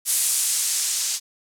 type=noise with low-pass filter sweep; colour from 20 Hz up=violet; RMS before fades=-23 dBFS; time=0.05-1.2 s; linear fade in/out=50 ms; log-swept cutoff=9700 to 6400 Hz; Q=1.3; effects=none